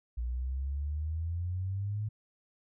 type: exponential sweep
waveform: sine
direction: up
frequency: 58.4 to 108.3 Hz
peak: -31 dBFS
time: 0.17-2.09 s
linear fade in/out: 10 ms
effects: none

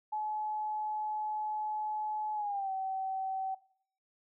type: tone with pitch glide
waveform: sine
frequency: 854 to 765.2 Hz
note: G#5 to G5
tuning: +48 to -42 cents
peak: -32 dBFS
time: 0.12-3.55 s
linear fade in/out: 10 ms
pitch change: -190 cents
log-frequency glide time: 2.34-2.71 s
effects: noise-tail reverb RT60 0.6 s tail -20 dB re dry

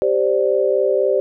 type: chord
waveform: sine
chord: G suspended fourth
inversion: none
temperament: equal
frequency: 392 / 523.3 / 587.3 Hz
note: G4 / C5 / D5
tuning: 0 / 0 / 0 cents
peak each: -18 / -18 / -19 dBFS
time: 0.02-1.2 s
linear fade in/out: 0 ms
effects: none

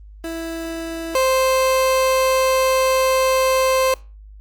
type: tone pair in turn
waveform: 30% pulse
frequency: 329.6 / 523.2 Hz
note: E4 / C5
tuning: 0 / 0 cents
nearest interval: minor sixth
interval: 800 cents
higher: second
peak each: -23 / -12 dBFS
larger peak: second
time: 0.24-1.15 / 1.15-3.94 s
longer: second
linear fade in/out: 2 ms
effects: added 51 Hz sine -38 dBFS peak until 4.4 s + Opus 32 kbps

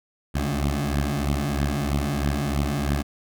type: beating tone pair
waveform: 15% pulse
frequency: 69.8 / 72.9 Hz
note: C#2 / D2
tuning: +13 / -12 cents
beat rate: 3.1 Hz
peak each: -19 dBFS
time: 0.34-3.03 s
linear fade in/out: 20 ms
effects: none

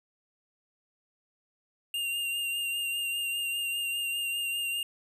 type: tone with vibrato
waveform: square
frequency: 2794 Hz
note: F7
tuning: in tune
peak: -30 dBFS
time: 1.94-4.83 s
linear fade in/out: 2 ms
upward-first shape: triangle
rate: 5 Hz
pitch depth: 28 cents each way
effects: none

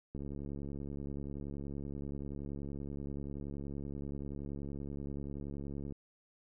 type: click train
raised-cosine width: 3 ms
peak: -30 dBFS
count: 408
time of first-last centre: 0.15-5.923 s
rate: 70.5 Hz
effects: none

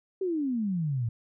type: exponential sweep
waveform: sine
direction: down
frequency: 392 to 110 Hz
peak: -26 dBFS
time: 0.21-1.09 s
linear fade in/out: 5 ms
effects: none

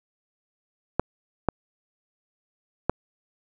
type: clicks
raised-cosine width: 1 ms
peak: -6 dBFS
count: 3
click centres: 0.996 / 1.487 / 2.896 s
effects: none

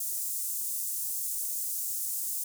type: high-pass noise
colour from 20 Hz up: pink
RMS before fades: -33 dBFS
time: 0-2.44 s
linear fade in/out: 5 ms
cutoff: 7700 Hz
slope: 24 dB/octave
effects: none

